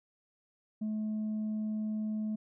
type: tone with tanh clipping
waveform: sine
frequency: 215.1 Hz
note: A3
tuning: 39 cents flat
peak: -32 dBFS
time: 0.81-2.36 s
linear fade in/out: 10 ms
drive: 1 dB
effects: none